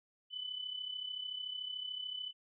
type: tone with amplitude modulation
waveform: sine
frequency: 3000 Hz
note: F#7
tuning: 23 cents sharp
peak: -36 dBFS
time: 0.3-2.33 s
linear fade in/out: 50 ms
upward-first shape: sine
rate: 33.6 Hz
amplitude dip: 65%
effects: none